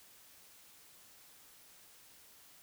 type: silence
effects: white hiss -60 dBFS RMS until 2.62 s